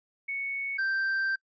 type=tone pair in turn; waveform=sine / triangle; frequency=2217 / 1567.7 Hz; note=C#7 / G6; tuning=0 / 0 cents; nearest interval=tritone; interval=600 cents; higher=first; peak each=-30 / -24 dBFS; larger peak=second; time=0.28-0.78 / 0.78-1.36 s; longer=second; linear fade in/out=10 ms; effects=noise-tail reverb RT60 0.1 s tail -24 dB re dry + resampled to 16000 Hz